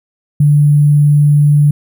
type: tone with sample-and-hold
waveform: sine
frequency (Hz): 146.83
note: D3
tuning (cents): 0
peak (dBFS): -5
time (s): 0.4-1.71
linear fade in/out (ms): 5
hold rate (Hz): 11025
effects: none